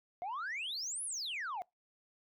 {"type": "exponential two-way sweep", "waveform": "sine", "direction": "up then down", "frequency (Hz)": [685, 11000, 685], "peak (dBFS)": -35, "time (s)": [0.22, 1.62], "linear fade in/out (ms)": 0, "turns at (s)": 1.04, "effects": ["noise-tail reverb RT60 0.2 s tail -26 dB re dry", "tanh soft clip ceiling -35 dBFS"]}